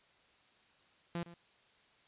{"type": "tone with echo", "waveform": "sawtooth", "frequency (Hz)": 171.2, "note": "F3", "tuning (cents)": -34, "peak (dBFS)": -32, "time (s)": [1.15, 1.23], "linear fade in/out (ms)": 2, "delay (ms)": 110, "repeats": 1, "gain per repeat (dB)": -15, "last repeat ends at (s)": 1.34, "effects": ["white hiss -67 dBFS RMS until 2.07 s", "resampled to 8000 Hz"]}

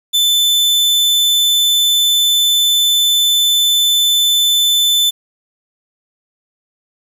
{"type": "tone", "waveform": "40% pulse", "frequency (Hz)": 3520, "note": "A7", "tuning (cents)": 0, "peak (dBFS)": -9, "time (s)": [0.13, 5.11], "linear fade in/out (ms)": 20, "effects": ["7-bit"]}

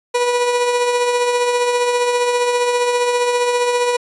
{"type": "tone with tremolo", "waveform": "30% pulse", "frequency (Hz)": 487.5, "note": "B4", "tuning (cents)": -23, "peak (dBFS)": -10, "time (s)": [0.14, 3.97], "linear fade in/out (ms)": 10, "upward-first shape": "triangle", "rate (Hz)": 15, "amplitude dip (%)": 45, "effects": ["resampled to 24000 Hz"]}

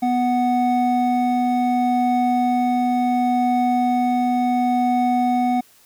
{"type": "tone pair together", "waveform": "triangle", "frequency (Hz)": [246.9, 740], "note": ["B3", "F#5"], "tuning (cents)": [0, 0], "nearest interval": "octave + perfect fifth", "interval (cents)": 1900, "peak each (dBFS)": -17, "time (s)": [0.02, 5.61], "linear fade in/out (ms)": 10, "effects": ["white hiss -53 dBFS RMS until 5.85 s"]}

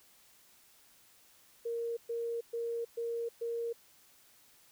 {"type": "tone bursts", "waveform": "sine", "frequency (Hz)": 466.2, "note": "A#4", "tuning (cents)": 0, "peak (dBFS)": -33, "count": 5, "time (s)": [1.65, 3.73], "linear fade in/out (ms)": 10, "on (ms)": 320, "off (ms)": 120, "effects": ["white hiss -63 dBFS RMS until 4.71 s"]}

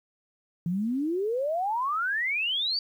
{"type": "exponential sweep", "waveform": "sine", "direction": "up", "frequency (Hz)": [164.81, 4699], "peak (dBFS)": -25, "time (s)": [0.66, 2.79], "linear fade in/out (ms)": 2, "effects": ["10-bit"]}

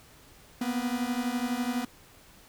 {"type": "beating tone pair", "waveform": "45% pulse", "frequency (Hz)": [239.2, 251.2], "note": ["A#3", "B3"], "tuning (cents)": [45, 30], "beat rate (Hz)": 12, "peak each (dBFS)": -31, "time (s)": [0.61, 1.85], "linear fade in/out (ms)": 5, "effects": ["pink hiss -55 dBFS RMS until 2.48 s"]}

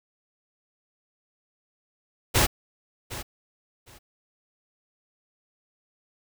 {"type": "noise with echo", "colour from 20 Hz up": "pink", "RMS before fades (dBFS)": -20, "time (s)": [2.34, 2.47], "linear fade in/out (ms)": 20, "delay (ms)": 760, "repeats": 2, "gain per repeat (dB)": -15, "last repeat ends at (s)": 3.99, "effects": []}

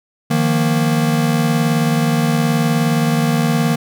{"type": "chord", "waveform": "square", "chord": "Eb suspended second", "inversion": "none", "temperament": "equal", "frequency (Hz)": [155.56, 174.61, 233.1], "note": ["Eb3", "F3", "Bb3"], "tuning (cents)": [0, 0, 0], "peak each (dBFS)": [-17, -23, -18], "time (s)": [0.3, 3.76], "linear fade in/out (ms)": 10, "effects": []}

